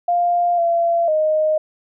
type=tone with pitch steps; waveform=sine; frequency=700 / 680 / 620 Hz; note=F5 / F5 / D#5; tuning=+4 / -46 / -6 cents; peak=-14 dBFS; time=0.08-1.58 s; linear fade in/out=5 ms; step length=500 ms; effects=none